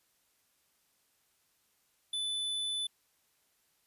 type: tone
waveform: square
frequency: 3497 Hz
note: A7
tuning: 11 cents flat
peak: -33 dBFS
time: 2.13-2.87 s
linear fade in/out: 5 ms
effects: white hiss -73 dBFS RMS until 3.86 s + resampled to 32000 Hz